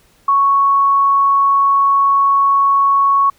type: tone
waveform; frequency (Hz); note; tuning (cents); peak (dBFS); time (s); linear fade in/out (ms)
sine; 1109; C#6; 0; -9; 0.28-3.3; 5
effects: pink hiss -53 dBFS RMS until 3.38 s